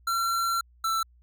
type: tone pair in turn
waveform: square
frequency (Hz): 1361 / 1333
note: F6 / E6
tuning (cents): -45 / +19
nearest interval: unison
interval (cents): 36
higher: first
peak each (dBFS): -25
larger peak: neither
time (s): 0.07-0.61 / 0.84-1.03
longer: first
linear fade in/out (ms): 5
effects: added 60 Hz sine -55 dBFS peak until 1.22 s